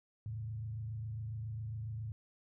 sine tone with frequency modulation, 110 Hz, A2, in tune, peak -38 dBFS, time 0.26-2.12 s, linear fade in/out 0 ms, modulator 27.3 Hz, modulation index 0.57, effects none

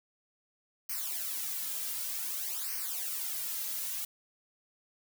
blue noise with flanger, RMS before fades -36 dBFS, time 0.89-4.05 s, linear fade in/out 5 ms, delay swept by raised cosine 0.27 to 2.77 ms, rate 0.54 Hz, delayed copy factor -0.9, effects none

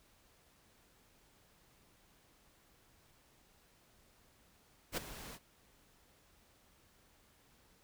pink noise with ADSR envelope, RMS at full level -35 dBFS, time 4.92-5.39 s, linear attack 52 ms, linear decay 14 ms, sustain -14 dB, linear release 46 ms, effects pink hiss -68 dBFS RMS until 7.83 s

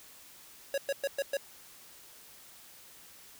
square tone bursts, 554.4 Hz, C#5, in tune, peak -29 dBFS, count 5, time 0.74-1.37 s, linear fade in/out 2 ms, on 38 ms, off 110 ms, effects white hiss -54 dBFS RMS until 3.39 s

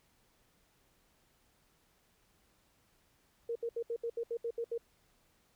sine tone bursts, 466.2 Hz, A#4, in tune, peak -33 dBFS, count 10, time 3.49-4.779 s, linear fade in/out 5 ms, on 65 ms, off 71 ms, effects pink hiss -71 dBFS RMS until 5.55 s

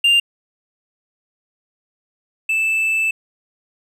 triangle tone pair in turn, 2794 / 2637 Hz, F7 / E7, 0 / 0 cents, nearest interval minor second, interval 100 cents, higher first, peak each -9 / -14 dBFS, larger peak first, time 0.04-0.2 / 2.49-3.11 s, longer second, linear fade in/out 5 ms, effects resampled to 32000 Hz

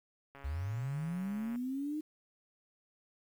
click train, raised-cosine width 0.5 ms, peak -37 dBFS, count 169, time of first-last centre 0.35-1.559 s, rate 139 Hz
sine linear sweep, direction up, 64.9 to 311.1 Hz, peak -34 dBFS, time 0.44-2.01 s, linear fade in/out 10 ms
effects 10-bit

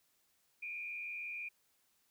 sine tone with frequency modulation, 2413 Hz, D7, 46 cents sharp, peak -40 dBFS, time 0.62-1.49 s, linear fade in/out 10 ms, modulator 86.2 Hz, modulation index 0.85, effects white hiss -75 dBFS RMS until 2.1 s

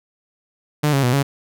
sawtooth tone with pitch steps, 149.2 / 137.7 / 123.2 / 139.7 Hz, D3 / C#3 / B2 / C#3, +28 / -11 / -4 / +14 cents, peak -11 dBFS, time 0.83-1.23 s, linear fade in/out 10 ms, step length 100 ms, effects none

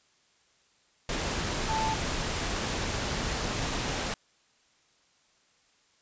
sine tone in noise, 880 Hz, A5, in tune, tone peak -28 dBFS, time 1.69-1.94 s, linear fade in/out 2 ms, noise pink, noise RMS -31 dBFS, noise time 1.09-4.14 s, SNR 0 dB, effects white hiss -66 dBFS RMS until 6.01 s + resampled to 16000 Hz

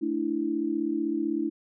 sine chord, A suspended fourth, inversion none, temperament equal, 220 / 293.7 / 329.6 Hz, A3 / D4 / E4, 0 / 0 / 0 cents, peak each -34 / -29 / -28 dBFS, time 0.01-1.5 s, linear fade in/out 20 ms, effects none

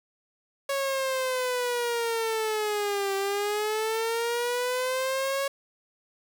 sawtooth linear two-way sweep, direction down then up, 555 to 390 to 555 Hz, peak -22 dBFS, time 0.69-5.48 s, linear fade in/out 5 ms, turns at 3.15 s, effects 8-bit

